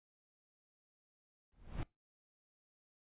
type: noise with exponential growth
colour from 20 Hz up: brown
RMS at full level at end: -34 dBFS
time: 1.52-1.83 s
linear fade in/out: 0 ms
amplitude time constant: 67 ms
effects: noise-tail reverb RT60 0.2 s tail -23 dB re dry + resampled to 8000 Hz